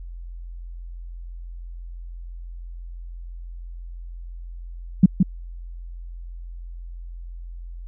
sine tone with echo, 185 Hz, F#3, in tune, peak -6 dBFS, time 5.03-5.06 s, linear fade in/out 5 ms, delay 170 ms, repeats 1, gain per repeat -5 dB, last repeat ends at 5.23 s, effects added 43 Hz sine -33 dBFS peak until 7.87 s

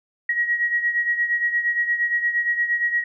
sine beating tone pair, 1900 / 1908.6 Hz, A#6 / A#6, +33 / +40 cents, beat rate 8.6 Hz, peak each -20 / -26 dBFS, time 0.29-3.04 s, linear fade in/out 5 ms, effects none

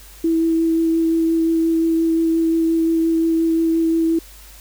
sine tone with vibrato, 327.6 Hz, E4, 11 cents flat, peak -14 dBFS, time 0.24-4.19 s, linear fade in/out 5 ms, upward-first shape sine, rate 5.7 Hz, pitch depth 11 cents each way, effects added 50 Hz sine -42 dBFS peak until 4.6 s + white hiss -44 dBFS RMS until 4.6 s

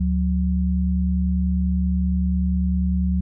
sine tone pair together, 72.67 / 182.9 Hz, D2 / F#3, -18 / -20 cents, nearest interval octave + major third, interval 1598 cents, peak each -20 / -21 dBFS, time 0-3.21 s, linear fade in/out 10 ms, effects none

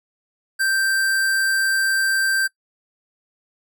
square tone, 1568 Hz, G6, in tune, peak -18 dBFS, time 0.59-2.48 s, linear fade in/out 20 ms, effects noise-tail reverb RT60 0.1 s tail -21 dB re dry

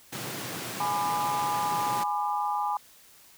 pink high-pass noise, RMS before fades -36 dBFS, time 0.12-2.04 s, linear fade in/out 10 ms, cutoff 110 Hz, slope 48 dB/octave
sine chord, G# diminished, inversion none, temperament just, 830.6 / 996.7 / 1196.1 Hz, G#5 / B5 / D6, 0 / +16 / +31 cents, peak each -28 / -31 / -33 dBFS, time 0.8-2.77 s, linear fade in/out 2 ms
effects white hiss -55 dBFS RMS until 3.37 s

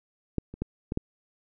clicks, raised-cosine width 3 ms, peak -13 / -27 / -16 / -17 / -14 dBFS, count 5, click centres 0.383 / 0.54 / 0.62 / 0.921 / 0.974 s, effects none

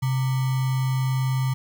sine tone with sample-and-hold, 130.81 Hz, C3, in tune, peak -20 dBFS, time 0.02-1.54 s, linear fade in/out 10 ms, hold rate 1050 Hz, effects none

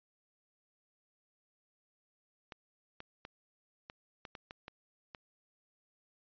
clicks, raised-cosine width 0.3 ms, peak -29 dBFS, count 9, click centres 2.522 / 3.004 / 3.251 / 3.899 / 4.252 / 4.352 / 4.509 / 4.681 / 5.148 s, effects resampled to 11025 Hz

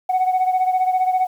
sine beating tone pair, 740 / 755 Hz, F#5 / F#5, 0 / +35 cents, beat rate 15 Hz, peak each -15 / -20 dBFS, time 0.09-1.27 s, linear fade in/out 10 ms, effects tanh soft clip ceiling -12 dBFS + 8-bit

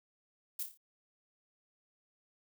violet noise with echo, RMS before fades -37 dBFS, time 0.59-0.63 s, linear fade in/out 5 ms, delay 29 ms, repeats 5, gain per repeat -6 dB, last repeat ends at 0.775 s, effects none

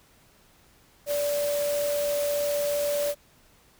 sine tone in noise, 580 Hz, D5, 22 cents flat, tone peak -24 dBFS, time 1.06-3.15 s, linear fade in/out 50 ms, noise white, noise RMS -35 dBFS, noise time 1.06-3.15 s, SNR +8 dB, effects pink hiss -59 dBFS RMS until 3.79 s

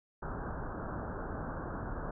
pink low-pass noise, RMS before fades -39 dBFS, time 0.22-2.11 s, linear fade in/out 5 ms, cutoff 1600 Hz, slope 96 dB/octave, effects none

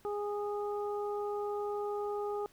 harmonic tone, 412.2 Hz, G#4, 13 cents flat, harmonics 1 / 2 / 3, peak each -34 / -40 / -44 dBFS, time 0.05-2.46 s, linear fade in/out 0 ms, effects pink hiss -64 dBFS RMS until 2.52 s

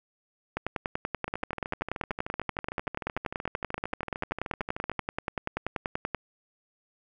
two click trains, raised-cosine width 0.5 ms, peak -14 / -19 dBFS, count 59 / 50, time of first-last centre 0.57-6.147 / 1.28-4.992 s, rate 10.4 / 13.2 Hz, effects none

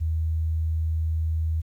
sine tone, 80 Hz, D#2, 49 cents sharp, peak -22 dBFS, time 0-1.62 s, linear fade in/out 20 ms, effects 10-bit

